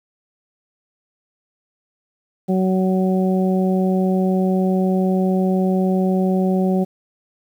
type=harmonic tone; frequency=187.2 Hz; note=F#3; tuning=20 cents sharp; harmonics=1 / 2 / 3 / 4; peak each=-16 / -22 / -26 / -28 dBFS; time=2.48-6.85 s; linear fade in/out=20 ms; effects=8-bit